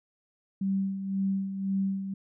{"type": "tone with tremolo", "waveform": "sine", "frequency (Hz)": 194.1, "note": "G3", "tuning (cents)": -17, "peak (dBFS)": -24, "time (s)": [0.61, 2.14], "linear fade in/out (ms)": 5, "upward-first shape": "sine", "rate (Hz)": 1.9, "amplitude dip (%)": 60, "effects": []}